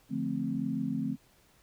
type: chord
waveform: sine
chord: D minor seventh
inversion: none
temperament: equal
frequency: 146.83 / 174.61 / 220 / 261.6 Hz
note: D3 / F3 / A3 / C4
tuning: 0 / 0 / 0 / 0 cents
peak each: -38 / -37 / -34 / -33 dBFS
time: 0.09-1.17 s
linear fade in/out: 50 ms
effects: pink hiss -64 dBFS RMS until 1.62 s